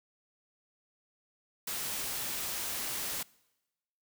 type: noise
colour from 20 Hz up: white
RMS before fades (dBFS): -36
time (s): 1.67-3.23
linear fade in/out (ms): 5
effects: noise-tail reverb RT60 1.0 s tail -24 dB re dry